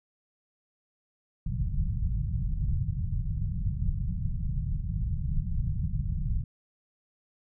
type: low-pass noise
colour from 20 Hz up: pink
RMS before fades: -29 dBFS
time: 1.46-6.44 s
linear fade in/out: 5 ms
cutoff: 170 Hz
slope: 48 dB/octave
effects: none